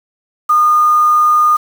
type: tone with quantisation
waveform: sine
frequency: 1221 Hz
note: D#6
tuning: 33 cents flat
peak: -7 dBFS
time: 0.49-1.57 s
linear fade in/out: 10 ms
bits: 5
effects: none